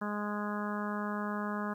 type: harmonic tone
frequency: 207.7 Hz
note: G#3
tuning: in tune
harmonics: 1 / 2 / 3 / 4 / 5 / 6 / 7 / 8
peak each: -35 / -43 / -43 / -45 / -41 / -42 / -45 / -45 dBFS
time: 0.01-1.74 s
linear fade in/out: 10 ms
effects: 11-bit